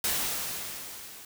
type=noise with level ramp; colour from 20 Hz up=white; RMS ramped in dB=-27 to -47 dBFS; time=0.04-1.25 s; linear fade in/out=2 ms; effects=none